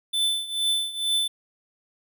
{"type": "tone with tremolo", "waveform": "square", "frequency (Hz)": 3520, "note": "A7", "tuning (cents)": 0, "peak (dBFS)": -20, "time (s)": [0.13, 1.28], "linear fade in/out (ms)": 10, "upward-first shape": "triangle", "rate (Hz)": 2.2, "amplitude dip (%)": 85, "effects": []}